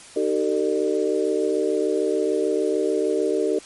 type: tone cluster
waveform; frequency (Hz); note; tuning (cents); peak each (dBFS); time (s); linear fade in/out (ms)
sine; 308 / 383.9 / 450.6 / 601; D#4 / G4 / A4 / D5; -17 / -36 / +41 / +40; -26 / -23 / -23 / -28; 0.16-3.59; 5
effects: white hiss -44 dBFS RMS until 3.65 s + MP3 48 kbps